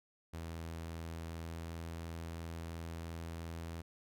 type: tone with pitch glide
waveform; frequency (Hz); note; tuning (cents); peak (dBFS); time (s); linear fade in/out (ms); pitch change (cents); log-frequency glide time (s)
sawtooth; 82.41 to 82.94; E2 to E2; 0 to +11; -38; 0.33-3.82; 10; +11; 1.31-1.7
effects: none